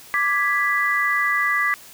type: chord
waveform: sine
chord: G# diminished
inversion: second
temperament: equal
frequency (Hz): 1174.7 / 1661.2 / 1975.5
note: D6 / G#6 / B6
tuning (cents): 0 / 0 / 0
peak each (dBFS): -23 / -24 / -20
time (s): 0.14-1.74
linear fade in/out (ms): 0
effects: white hiss -44 dBFS RMS until 1.93 s